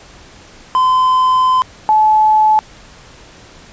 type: tone pair in turn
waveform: triangle / sine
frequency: 1025 / 861.9 Hz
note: C6 / A5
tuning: -36 / -36 cents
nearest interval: minor third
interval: 300 cents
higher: first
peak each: -7 dBFS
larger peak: neither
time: 0.75-1.62 / 1.89-2.59 s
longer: first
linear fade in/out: 0 ms
effects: pink hiss -40 dBFS RMS until 3.72 s + resampled to 16000 Hz